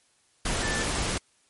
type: tone in noise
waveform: sine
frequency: 1760 Hz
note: A6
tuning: in tune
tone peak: -31 dBFS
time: 0.63-0.83 s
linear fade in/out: 5 ms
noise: pink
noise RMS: -28 dBFS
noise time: 0.45-1.18 s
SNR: -6 dB
effects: white hiss -65 dBFS RMS until 1.49 s + MP3 48 kbps